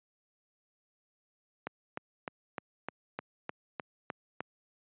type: click train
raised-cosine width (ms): 0.5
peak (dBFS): -20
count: 10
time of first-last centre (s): 1.67-4.406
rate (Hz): 3.29
effects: high-pass 150 Hz 12 dB/octave + resampled to 8000 Hz